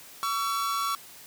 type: tone pair together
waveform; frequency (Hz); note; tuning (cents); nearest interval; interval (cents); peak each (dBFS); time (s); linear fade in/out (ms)
45% pulse; 1130.3 / 1345; C#6 / E6; +33 / +34; minor third; 301; -28 / -31; 0.23-0.95; 0
effects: white hiss -48 dBFS RMS until 1.26 s + high-pass 60 Hz 12 dB/octave